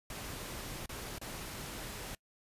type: noise with dropouts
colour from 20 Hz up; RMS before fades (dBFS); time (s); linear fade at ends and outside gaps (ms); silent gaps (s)
pink; -43; 0.1-2.15; 2; 0.859-0.892 / 1.184-1.214
effects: noise-tail reverb RT60 0.1 s tail -25 dB re dry + resampled to 32000 Hz